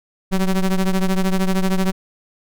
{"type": "ring-modulated tone", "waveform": "square", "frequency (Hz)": 95.6, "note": "G2", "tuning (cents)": -43, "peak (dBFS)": -13, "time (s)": [0.31, 1.92], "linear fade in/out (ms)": 20, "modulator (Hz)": 89.1, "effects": []}